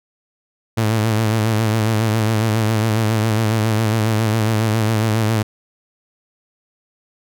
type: tone with vibrato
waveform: sawtooth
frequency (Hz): 110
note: A2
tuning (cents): 0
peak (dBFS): -11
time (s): 0.77-5.43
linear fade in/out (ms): 10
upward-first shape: sine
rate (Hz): 7.3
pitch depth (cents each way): 58
effects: none